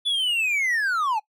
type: linear sweep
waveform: triangle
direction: down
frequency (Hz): 3476 to 807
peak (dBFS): -19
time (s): 0.05-1.2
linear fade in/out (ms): 20
effects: noise-tail reverb RT60 0.1 s tail -21 dB re dry

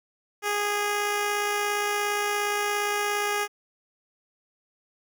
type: tone with amplitude modulation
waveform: 10% pulse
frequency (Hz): 412.4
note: G#4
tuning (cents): -12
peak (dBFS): -15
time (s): 0.42-3.48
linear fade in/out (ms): 50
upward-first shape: sine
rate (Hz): 57.2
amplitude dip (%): 25
effects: none

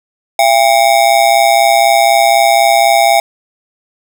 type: ring-modulated tone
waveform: square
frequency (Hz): 740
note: F#5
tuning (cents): 0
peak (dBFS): -4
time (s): 0.39-3.2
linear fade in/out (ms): 2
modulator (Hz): 62
effects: none

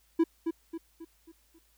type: tone with echo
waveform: triangle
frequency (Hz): 329.6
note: E4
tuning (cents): 0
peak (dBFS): -18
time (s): 0.19-0.24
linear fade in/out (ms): 10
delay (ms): 270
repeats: 5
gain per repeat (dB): -7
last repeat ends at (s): 1.59
effects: added 54 Hz sine -68 dBFS peak until 1.77 s + white hiss -68 dBFS RMS until 1.77 s

